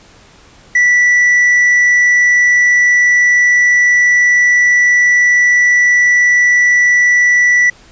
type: tone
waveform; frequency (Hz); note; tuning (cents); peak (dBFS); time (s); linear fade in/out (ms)
triangle; 1961; B6; -13; -5; 0.75-7.7; 5
effects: pink hiss -43 dBFS RMS until 7.91 s + resampled to 16000 Hz